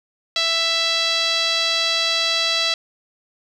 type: tone with low-pass filter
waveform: 5% pulse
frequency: 662 Hz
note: E5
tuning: 7 cents sharp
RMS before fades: -20 dBFS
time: 0.36-2.74 s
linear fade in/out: 2 ms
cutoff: 4100 Hz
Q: 3
effects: 8-bit